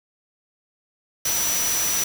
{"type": "tone in noise", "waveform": "sine", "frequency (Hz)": 5900, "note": "F#8", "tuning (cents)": -6, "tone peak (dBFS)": -23, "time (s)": [1.25, 2.04], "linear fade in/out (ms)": 5, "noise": "white", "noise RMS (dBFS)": -25, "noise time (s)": [1.25, 2.04], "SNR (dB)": -1, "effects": []}